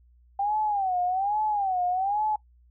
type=tone with vibrato; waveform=sine; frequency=784 Hz; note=G5; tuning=in tune; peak=-23 dBFS; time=0.39-2.36 s; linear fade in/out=5 ms; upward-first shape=sine; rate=1.2 Hz; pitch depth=160 cents each way; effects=noise-tail reverb RT60 0.1 s tail -19 dB re dry + added 60 Hz sine -55 dBFS peak until 2.7 s